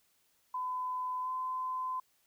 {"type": "tone with pitch glide", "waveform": "sine", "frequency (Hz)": [1010, 1023.5], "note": ["B5", "C6"], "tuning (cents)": [39, -38], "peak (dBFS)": -33, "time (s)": [0.54, 2], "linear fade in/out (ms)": 5, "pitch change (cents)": 23, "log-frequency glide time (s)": [1.22, 1.29], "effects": ["white hiss -72 dBFS RMS until 2.26 s"]}